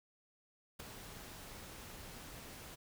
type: noise with ADSR envelope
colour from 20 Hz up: pink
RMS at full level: -43 dBFS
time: 0.79-2.76 s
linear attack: 13 ms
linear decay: 4 ms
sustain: -8 dB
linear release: 21 ms
effects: none